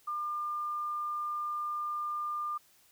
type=tone; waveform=sine; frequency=1200 Hz; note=D6; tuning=37 cents sharp; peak=-32 dBFS; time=0.07-2.58 s; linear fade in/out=10 ms; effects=white hiss -64 dBFS RMS until 2.91 s